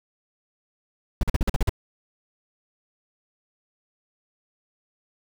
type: noise bursts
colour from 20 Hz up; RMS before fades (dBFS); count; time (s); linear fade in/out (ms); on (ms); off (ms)
brown; -19; 8; 1.21-1.694; 2; 22; 44
effects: none